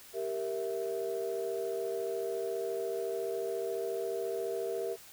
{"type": "chord", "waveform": "sine", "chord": "E diminished", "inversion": "first", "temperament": "equal", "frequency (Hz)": [392, 466.2, 659.3], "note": ["G4", "Bb4", "E5"], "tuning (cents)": [0, 0, 0], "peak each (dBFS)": [-35, -35, -38], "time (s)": [0.13, 4.97], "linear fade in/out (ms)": 50, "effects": ["tanh soft clip ceiling -25 dBFS", "white hiss -53 dBFS RMS until 5.12 s"]}